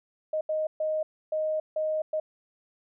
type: tone bursts at uneven times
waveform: sine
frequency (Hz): 622.3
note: D#5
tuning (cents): 0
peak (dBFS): -25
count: 6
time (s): 0.33-0.41 / 0.49-0.67 / 0.8-1.03 / 1.32-1.6 / 1.76-2.02 / 2.13-2.2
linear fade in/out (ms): 5
effects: none